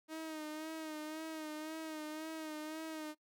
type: tone with vibrato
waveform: sawtooth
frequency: 312.5 Hz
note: D#4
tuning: 8 cents sharp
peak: -38 dBFS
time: 0.08-3.15 s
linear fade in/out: 50 ms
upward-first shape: sine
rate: 1.9 Hz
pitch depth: 43 cents each way
effects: noise-tail reverb RT60 0.1 s tail -21 dB re dry